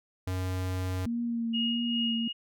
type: tone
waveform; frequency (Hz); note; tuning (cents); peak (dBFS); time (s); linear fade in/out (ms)
square; 92.5; F#2; 0; -30; 0.27-1.06; 5
type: tone with vibrato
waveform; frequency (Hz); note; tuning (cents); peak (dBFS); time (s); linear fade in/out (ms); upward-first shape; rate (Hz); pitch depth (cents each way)
sine; 232.7; A#3; -3; -28; 1.06-2.28; 5; triangle; 1.6; 34
type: tone with tremolo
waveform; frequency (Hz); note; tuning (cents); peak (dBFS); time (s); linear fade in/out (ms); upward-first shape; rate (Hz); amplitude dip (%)
sine; 2868; F7; +45; -28; 1.53-2.33; 20; sine; 2.5; 50
effects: none